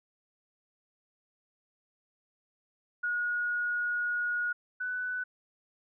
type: tone pair in turn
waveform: sine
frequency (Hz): 1447 / 1493.7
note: F#6 / F#6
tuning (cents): -39 / +16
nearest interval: minor second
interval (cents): 55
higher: second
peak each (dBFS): -28 / -31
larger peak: first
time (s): 3.03-4.53 / 4.8-5.24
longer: first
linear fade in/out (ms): 10
effects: none